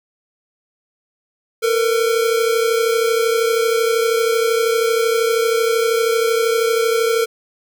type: tone pair together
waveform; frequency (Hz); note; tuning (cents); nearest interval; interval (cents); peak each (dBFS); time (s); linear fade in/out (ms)
square; 453.1 / 485.9; A#4 / B4; -49 / -28; minor second; 121; -16 / -22; 1.62-7.26; 20
effects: none